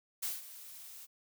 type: noise with ADSR envelope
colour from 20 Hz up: blue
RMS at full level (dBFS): -35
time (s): 0.22-1.07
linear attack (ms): 14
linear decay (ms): 180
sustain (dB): -15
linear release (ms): 30
effects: none